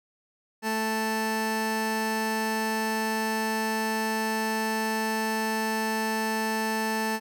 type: tone pair together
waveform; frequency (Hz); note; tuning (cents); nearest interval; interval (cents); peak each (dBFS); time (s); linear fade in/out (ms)
25% pulse; 220.1 / 880; A3 / A5; +1 / 0; 2 octaves; 2399; -25; 0.62-7.2; 50
effects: none